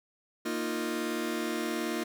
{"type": "chord", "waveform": "sawtooth", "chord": "Bb suspended fourth", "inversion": "none", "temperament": "just", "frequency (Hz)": [233.1, 310.8, 349.6], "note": ["Bb3", "Eb4", "F4"], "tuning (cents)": [0, -2, 2], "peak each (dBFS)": [-31, -31, -30], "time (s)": [0.45, 2.04], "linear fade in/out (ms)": 10, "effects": []}